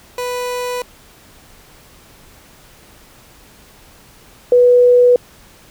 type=tone pair in turn; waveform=30% pulse / sine; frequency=493.9 / 491.1 Hz; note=B4 / B4; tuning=0 / -10 cents; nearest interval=unison; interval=10 cents; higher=first; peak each=-17 / -6 dBFS; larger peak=second; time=0.18-0.82 / 4.52-5.16 s; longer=neither; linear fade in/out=2 ms; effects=pink hiss -45 dBFS RMS until 5.7 s